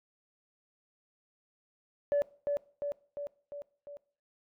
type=tone with echo; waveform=sine; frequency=576 Hz; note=D5; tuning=34 cents flat; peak=-23 dBFS; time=2.12-2.22 s; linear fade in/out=0 ms; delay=350 ms; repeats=5; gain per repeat=-4 dB; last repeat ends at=3.97 s; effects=noise-tail reverb RT60 0.5 s tail -21 dB re dry + tanh soft clip ceiling -22 dBFS